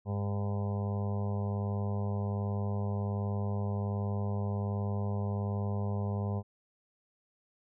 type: harmonic tone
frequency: 101.3 Hz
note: G#2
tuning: 43 cents flat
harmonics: 1 / 2 / 4 / 5 / 6 / 7 / 8 / 9 / 10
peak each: -31 / -37 / -43 / -45 / -47 / -48 / -49 / -50 / -51 dBFS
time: 0.05-6.43 s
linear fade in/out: 50 ms
effects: none